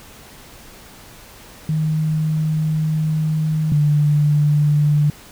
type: tone pair in turn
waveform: sine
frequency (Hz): 155.9 / 148.08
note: D#3 / D3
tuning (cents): +4 / +15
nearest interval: minor second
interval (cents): 89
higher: first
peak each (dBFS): -16 / -12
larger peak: second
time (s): 1.69-3.72 / 3.72-5.1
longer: first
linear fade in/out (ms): 2
effects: pink hiss -42 dBFS RMS until 5.31 s